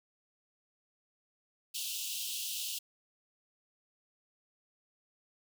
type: high-pass noise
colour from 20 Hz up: pink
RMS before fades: -38 dBFS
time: 1.74-2.79 s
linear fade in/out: 10 ms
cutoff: 2700 Hz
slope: 96 dB/octave
effects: none